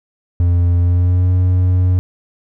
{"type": "tone with pitch glide", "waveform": "triangle", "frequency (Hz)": [87.31, 91.07], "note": ["F2", "F#2"], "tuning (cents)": [0, -27], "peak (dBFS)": -8, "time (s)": [0.4, 1.99], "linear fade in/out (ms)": 0, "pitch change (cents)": 73, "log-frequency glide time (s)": [0.79, 1.31], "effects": []}